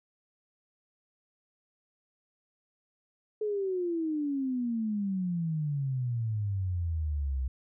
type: exponential sweep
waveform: sine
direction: down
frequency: 432.4 to 63.1 Hz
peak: -28 dBFS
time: 3.41-7.48 s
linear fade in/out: 5 ms
effects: none